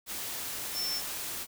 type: tone in noise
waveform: sine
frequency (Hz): 5370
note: E8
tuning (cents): +31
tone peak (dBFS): -31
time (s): 0.73-1.02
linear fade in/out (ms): 50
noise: white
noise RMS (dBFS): -37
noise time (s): 0.06-1.47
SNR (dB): +3
effects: none